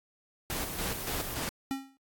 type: noise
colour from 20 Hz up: violet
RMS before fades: -40 dBFS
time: 0.5-1.35 s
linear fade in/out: 10 ms
type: noise with tremolo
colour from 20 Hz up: pink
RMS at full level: -34 dBFS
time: 0.5-1.49 s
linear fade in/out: 0 ms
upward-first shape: square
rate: 3.5 Hz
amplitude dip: 50%
type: tone with exponential decay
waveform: square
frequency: 269.8 Hz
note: C#4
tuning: 47 cents flat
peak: -28 dBFS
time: 1.71-1.97 s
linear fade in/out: 0 ms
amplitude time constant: 56 ms
effects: AAC 64 kbps